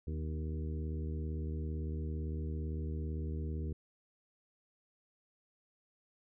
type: harmonic tone with a mistuned harmonic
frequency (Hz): 77.78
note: D#2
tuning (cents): 0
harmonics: 1 / 2 / 3 / 4 / 5 / 6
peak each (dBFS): -36 / -43 / -47 / -49 / -49 / -53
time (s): 0.07-3.73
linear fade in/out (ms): 5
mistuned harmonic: 3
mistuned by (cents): +36
effects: none